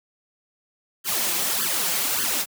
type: noise with flanger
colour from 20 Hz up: white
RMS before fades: -24 dBFS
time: 1.04-2.46 s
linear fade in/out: 50 ms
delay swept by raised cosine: 0.63 to 5.93 ms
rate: 1.7 Hz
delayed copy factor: +1
effects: high-pass 150 Hz 12 dB/octave